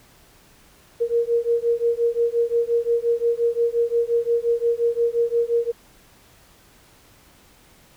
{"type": "beating tone pair", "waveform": "sine", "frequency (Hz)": [466.2, 471.9], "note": ["A#4", "A#4"], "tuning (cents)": [0, 21], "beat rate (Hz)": 5.7, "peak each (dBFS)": -21, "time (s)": [1, 5.72], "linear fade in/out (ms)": 20, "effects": ["pink hiss -53 dBFS RMS until 7.96 s"]}